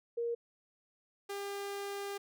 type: tone pair in turn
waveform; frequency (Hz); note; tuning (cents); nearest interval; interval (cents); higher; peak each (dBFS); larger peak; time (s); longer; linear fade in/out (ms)
sine / sawtooth; 469.4 / 400.6; A#4 / G4; +12 / +38; minor third; 274; first; -32 / -34; first; 0.17-0.35 / 1.29-2.18; second; 10
effects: none